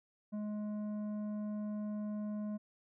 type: tone with tanh clipping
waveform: sine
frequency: 210.1 Hz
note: G#3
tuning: 20 cents sharp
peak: -38 dBFS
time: 0.32-2.58 s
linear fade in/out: 20 ms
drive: 9 dB
effects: none